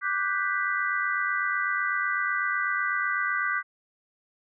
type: chord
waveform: sine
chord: G major seventh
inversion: second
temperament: equal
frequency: 1174.7 / 1480 / 1568 / 1975.5 Hz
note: D6 / F#6 / G6 / B6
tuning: 0 / 0 / 0 / 0 cents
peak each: -30 dBFS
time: 0.01-3.63 s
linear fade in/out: 50 ms
effects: none